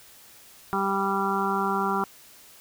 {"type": "harmonic tone", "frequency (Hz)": 196, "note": "G3", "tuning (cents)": 0, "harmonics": [1, 2, 4, 5, 6, 7], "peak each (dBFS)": [-30, -30, -30, -30, -30, -30], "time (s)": [0.73, 2.04], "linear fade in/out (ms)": 0, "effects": ["white hiss -51 dBFS RMS until 2.6 s"]}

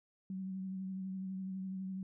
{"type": "tone with vibrato", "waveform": "sine", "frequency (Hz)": 189.4, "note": "F#3", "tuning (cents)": 41, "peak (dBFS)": -38, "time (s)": [0.3, 2.03], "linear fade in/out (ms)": 2, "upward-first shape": "triangle", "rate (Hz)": 12, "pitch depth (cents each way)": 29, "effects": []}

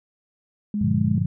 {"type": "tone", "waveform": "sine", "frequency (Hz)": 207.7, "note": "G#3", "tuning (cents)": 0, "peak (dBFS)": -22, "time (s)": [0.74, 1.18], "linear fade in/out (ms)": 2}
{"type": "chord", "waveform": "sine", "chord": "G minor seventh", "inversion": "none", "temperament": "just", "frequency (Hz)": [98, 117.6, 147, 176.4], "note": ["G2", "Bb2", "D3", "F3"], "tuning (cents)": [0, 16, 2, 18], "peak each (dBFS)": -25, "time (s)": [0.81, 1.26], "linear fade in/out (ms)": 5}
{"effects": []}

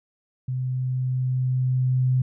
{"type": "tone with level ramp", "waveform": "sine", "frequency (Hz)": 128.2, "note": "C3", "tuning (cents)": -35, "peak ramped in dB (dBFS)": [-24, -17], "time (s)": [0.48, 2.22], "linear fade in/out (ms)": 5, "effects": []}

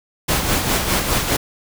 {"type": "noise with tremolo", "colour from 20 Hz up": "pink", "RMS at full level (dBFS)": -17, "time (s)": [0.28, 1.37], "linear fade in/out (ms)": 10, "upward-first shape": "sine", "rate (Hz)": 4.9, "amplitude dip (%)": 50, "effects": []}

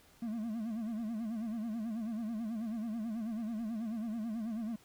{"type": "tone with vibrato", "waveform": "triangle", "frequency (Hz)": 223.3, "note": "A3", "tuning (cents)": 26, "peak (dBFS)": -33, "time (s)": [0.22, 4.76], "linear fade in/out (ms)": 5, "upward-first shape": "sine", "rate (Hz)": 9.2, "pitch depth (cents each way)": 110, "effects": ["pink hiss -63 dBFS RMS until 4.84 s"]}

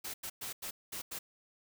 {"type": "noise bursts at uneven times", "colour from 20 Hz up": "white", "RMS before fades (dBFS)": -41, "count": 6, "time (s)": [[0.04, 0.14], [0.23, 0.3], [0.41, 0.53], [0.62, 0.71], [0.92, 1.02], [1.11, 1.19]], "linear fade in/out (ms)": 10, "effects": []}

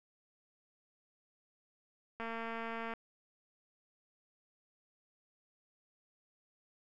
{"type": "click train", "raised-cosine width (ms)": 0.5, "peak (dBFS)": -27, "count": 169, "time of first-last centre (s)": [2.2, 2.937], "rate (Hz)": 228, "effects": []}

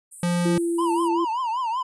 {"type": "high-pass noise", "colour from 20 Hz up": "pink", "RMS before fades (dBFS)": -36, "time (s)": [0.11, 1.09], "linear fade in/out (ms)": 20, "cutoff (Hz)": 8300, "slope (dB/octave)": 96}
{"type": "tone", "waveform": "square", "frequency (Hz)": 174.61, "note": "F3", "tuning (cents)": 0, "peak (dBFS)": -21, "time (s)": [0.23, 0.58], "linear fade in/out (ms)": 2}
{"type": "tone with pitch glide", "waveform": "sine", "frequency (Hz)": [340.6, 338.6], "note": ["F4", "E4"], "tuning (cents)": [-43, 46], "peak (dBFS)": -21, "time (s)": [0.45, 1.25], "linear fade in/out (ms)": 10, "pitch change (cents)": -11, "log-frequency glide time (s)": [0.59, 0.72]}
{"type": "tone with vibrato", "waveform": "triangle", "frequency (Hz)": 960, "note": "B5", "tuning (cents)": -49, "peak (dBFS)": -21, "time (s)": [0.78, 1.83], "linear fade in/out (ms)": 10, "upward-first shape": "triangle", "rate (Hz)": 5.2, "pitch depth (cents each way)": 180}
{"effects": ["resampled to 22050 Hz"]}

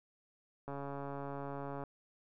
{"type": "click train", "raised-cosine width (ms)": 1, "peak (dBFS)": -29, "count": 163, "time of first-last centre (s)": [0.68, 1.837], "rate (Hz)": 140, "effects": []}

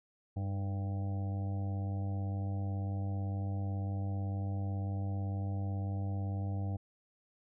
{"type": "harmonic tone with a mistuned harmonic", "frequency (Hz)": 98, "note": "G2", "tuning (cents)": 0, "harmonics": [1, 2, 3, 5, 6, 7, 8], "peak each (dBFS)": [-33, -43, -47, -53, -55, -52, -52], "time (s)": [0.36, 6.77], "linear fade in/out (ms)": 10, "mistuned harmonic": 3, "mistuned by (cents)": 41, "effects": []}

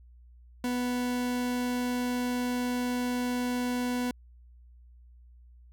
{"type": "tone", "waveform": "40% pulse", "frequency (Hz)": 246.9, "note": "B3", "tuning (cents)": 0, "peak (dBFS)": -27, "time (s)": [0.64, 4.11], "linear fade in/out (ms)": 2, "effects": ["added 60 Hz sine -51 dBFS peak until 5.72 s"]}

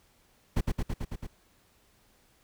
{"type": "noise with echo", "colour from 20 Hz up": "brown", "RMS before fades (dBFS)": -24, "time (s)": [0.56, 0.61], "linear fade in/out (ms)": 10, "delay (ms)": 110, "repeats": 6, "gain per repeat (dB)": -2, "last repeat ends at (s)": 1.27, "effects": ["pink hiss -65 dBFS RMS until 2.43 s"]}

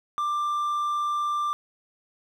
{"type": "tone", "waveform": "triangle", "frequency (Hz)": 1184, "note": "D6", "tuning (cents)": 14, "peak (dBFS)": -22, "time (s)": [0.18, 1.53], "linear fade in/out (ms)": 0, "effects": []}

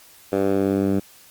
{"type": "tone with band-pass filter sweep", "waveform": "10% pulse", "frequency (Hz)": 98, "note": "G2", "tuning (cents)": 0, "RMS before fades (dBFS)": -20, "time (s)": [0.32, 1], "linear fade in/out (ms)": 10, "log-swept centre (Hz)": [480, 220], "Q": 1.2, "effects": ["white hiss -49 dBFS RMS until 1.3 s", "MP3 96 kbps"]}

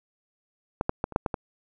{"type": "clicks", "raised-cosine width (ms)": 1, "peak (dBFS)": [-11, -9, -11, -25, -7, -12, -14], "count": 7, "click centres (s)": [0.811, 0.894, 1.041, 1.123, 1.161, 1.262, 1.342], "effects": []}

